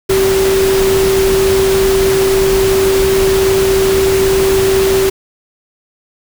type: tone in noise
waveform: sine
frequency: 385.4 Hz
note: G4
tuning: 29 cents flat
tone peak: -9 dBFS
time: 0.09-5.1 s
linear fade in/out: 10 ms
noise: pink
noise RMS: -18 dBFS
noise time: 0.09-5.1 s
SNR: +6 dB
effects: none